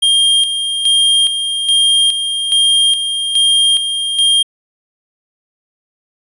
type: tone with tremolo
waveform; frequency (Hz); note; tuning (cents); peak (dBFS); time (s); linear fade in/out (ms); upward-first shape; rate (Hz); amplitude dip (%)
square; 3212; G7; +41; -9; 0.02-4.43; 10; square; 1.2; 55
effects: resampled to 24000 Hz